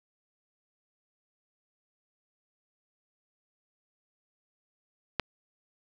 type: click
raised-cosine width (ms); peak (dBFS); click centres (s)
0.3; -10; 5.197
effects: none

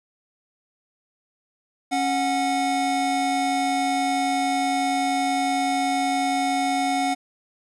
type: tone pair together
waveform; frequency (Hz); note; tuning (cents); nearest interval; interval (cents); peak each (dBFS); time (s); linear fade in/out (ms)
square; 274.6 / 733.1; C#4 / F#5; -16 / -16; octave + perfect fourth; 1700; -26 / -23; 1.91-7.15; 20
effects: resampled to 24000 Hz + 9-bit

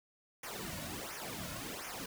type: noise with flanger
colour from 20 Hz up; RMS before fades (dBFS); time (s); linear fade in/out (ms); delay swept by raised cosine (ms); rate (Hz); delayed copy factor
pink; -43; 0.43-2.06; 5; 0.24 to 2.54; 1.4; -0.85
effects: none

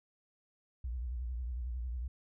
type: tone with vibrato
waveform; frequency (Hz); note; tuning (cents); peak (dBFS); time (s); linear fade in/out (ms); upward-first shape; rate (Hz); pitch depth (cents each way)
sine; 61; B1; -21; -35; 0.84-2.08; 5; triangle; 11; 150
effects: none

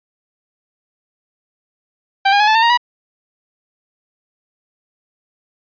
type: tone with pitch steps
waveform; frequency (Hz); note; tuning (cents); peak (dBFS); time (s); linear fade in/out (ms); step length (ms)
sawtooth; 784 / 812.1 / 841.2 / 871.4 / 902.7 / 935 / 968.6; G5 / G#5 / G#5 / A5 / A5 / A#5 / B5; 0 / -39 / +22 / -17 / +44 / +5 / -34; -6; 2.25-2.775; 10; 75
effects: resampled to 11025 Hz

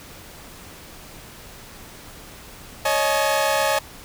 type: chord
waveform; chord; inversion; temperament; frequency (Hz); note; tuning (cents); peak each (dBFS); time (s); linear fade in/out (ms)
sawtooth; C# suspended second; none; equal with one note detuned; 554.4 / 622.3 / 852.5; C#5 / D#5 / G#5; 0 / 0 / +45; -19; 2.85-3.79; 5
effects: pink hiss -42 dBFS RMS until 4.04 s

